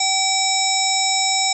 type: harmonic tone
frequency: 767 Hz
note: G5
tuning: 38 cents flat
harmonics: 1 / 3 / 5 / 7 / 9 / 10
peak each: -22 / -25 / -24 / -22 / -25 / -24 dBFS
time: 0-1.53 s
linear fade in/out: 5 ms
effects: none